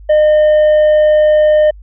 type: tone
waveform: triangle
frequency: 609 Hz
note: D#5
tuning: 37 cents flat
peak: -4 dBFS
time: 0.09-1.71 s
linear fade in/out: 10 ms
effects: added 50 Hz sine -32 dBFS peak until 1.82 s + resampled to 8000 Hz